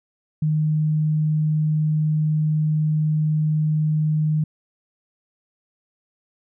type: tone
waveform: sine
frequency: 154 Hz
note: D#3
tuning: 17 cents flat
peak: -17 dBFS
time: 0.42-4.44 s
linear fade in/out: 5 ms
effects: none